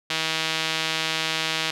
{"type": "tone with band-pass filter", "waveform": "sawtooth", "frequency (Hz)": 160, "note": "D#3", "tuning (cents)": 49, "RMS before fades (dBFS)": -26, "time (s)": [0.1, 1.71], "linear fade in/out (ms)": 5, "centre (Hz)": 3400, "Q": 1.4, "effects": []}